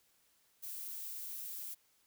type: noise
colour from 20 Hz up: violet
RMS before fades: -44 dBFS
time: 0.62-1.75 s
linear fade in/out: 20 ms
effects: white hiss -72 dBFS RMS until 2.06 s